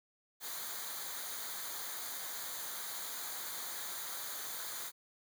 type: noise with comb filter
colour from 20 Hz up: white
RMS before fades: -42 dBFS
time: 0.4-4.92 s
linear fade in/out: 50 ms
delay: 0.37 ms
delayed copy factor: -0.7
effects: none